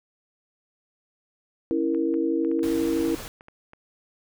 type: chord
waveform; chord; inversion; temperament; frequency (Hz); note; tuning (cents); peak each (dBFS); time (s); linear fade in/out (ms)
sine; A# diminished; first; equal; 277.2 / 329.6 / 466.2; C#4 / E4 / A#4; 0 / 0 / 0; -28 / -23 / -28; 1.71-3.15; 0
type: clicks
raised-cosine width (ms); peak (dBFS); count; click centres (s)
0.5; -31; 12; 1.947 / 2.141 / 2.448 / 2.515 / 2.593 / 2.884 / 3.052 / 3.095 / 3.204 / 3.409 / 3.484 / 3.734
type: noise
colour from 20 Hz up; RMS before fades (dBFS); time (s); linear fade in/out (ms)
pink; -38; 2.63-3.28; 0
effects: none